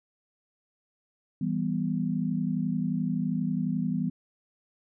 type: chord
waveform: sine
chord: E minor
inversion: none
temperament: equal with one note detuned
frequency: 164.15 / 196 / 246.9 Hz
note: E3 / G3 / B3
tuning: -7 / 0 / 0 cents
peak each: -30 dBFS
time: 1.41-4.1 s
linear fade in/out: 5 ms
effects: none